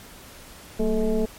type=tone with frequency modulation; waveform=sine; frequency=227.3 Hz; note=A#3; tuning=43 cents flat; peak=-19 dBFS; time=0.79-1.26 s; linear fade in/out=10 ms; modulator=209 Hz; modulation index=1.5; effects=pink hiss -45 dBFS RMS until 1.38 s + MP3 64 kbps